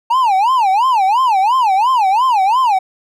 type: tone with vibrato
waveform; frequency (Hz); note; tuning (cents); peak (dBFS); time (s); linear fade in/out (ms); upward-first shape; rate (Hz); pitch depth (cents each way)
triangle; 891; A5; +22; -8; 0.1-2.79; 10; sine; 2.9; 290
effects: none

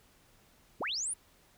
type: linear sweep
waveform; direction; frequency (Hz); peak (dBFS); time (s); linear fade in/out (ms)
sine; up; 46.25 to 10130; -32; 0.8-1.14; 10
effects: pink hiss -64 dBFS RMS until 1.57 s

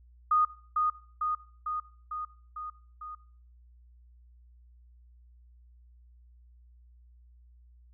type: tone with echo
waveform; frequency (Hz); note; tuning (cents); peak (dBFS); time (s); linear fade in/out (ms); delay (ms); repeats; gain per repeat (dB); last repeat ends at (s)
sine; 1235; D#6; -13; -21; 0.31-0.45; 5; 450; 6; -3; 3.15
effects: noise-tail reverb RT60 0.5 s tail -19 dB re dry + added 60 Hz sine -54 dBFS peak until 7.93 s

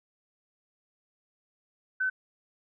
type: tone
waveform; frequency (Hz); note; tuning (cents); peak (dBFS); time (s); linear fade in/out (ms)
sine; 1519; F#6; +45; -25; 2-2.1; 10
effects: none

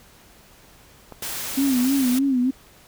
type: clicks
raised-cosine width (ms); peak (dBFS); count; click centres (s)
1; -23; 2; 1.123 / 1.224
type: noise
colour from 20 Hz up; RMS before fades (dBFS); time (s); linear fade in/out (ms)
white; -30; 1.22-2.19; 5
type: tone with vibrato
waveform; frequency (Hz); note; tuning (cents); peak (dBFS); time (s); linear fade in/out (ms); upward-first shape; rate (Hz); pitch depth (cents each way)
sine; 261.6; C4; 0; -17; 1.57-2.51; 10; sine; 3.3; 110
effects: pink hiss -51 dBFS RMS until 2.87 s

